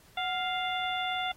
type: harmonic tone with a mistuned harmonic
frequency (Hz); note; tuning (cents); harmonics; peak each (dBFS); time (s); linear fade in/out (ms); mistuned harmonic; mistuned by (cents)
698.5; F5; 0; 1 / 2 / 3 / 4 / 5; -32 / -37 / -37 / -40 / -36; 0.17-1.32; 5; 1; +99
effects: pink hiss -59 dBFS RMS until 1.36 s + AAC 48 kbps